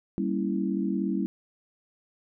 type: chord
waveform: sine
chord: G diminished seventh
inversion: none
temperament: equal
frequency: 196 / 233.1 / 277.2 / 329.6 Hz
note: G3 / Bb3 / Db4 / Fb4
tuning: 0 / 0 / 0 / 0 cents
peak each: -28 / -33 / -32 / -31 dBFS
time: 0.18-1.26 s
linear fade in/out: 0 ms
effects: none